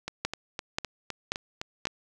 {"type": "two click trains", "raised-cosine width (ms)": 0.2, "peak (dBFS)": [-10, -16], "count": [4, 8], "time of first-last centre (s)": [[0.25, 1.854], [0.08, 1.87]], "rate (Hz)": [1.87, 3.91], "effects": []}